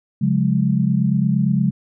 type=chord; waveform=sine; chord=Db major; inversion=none; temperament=equal with one note detuned; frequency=138.59 / 179.21 / 207.7 Hz; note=Db3 / F3 / Ab3; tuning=0 / +45 / 0 cents; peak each=-19 dBFS; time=0.21-1.71 s; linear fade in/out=10 ms; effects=none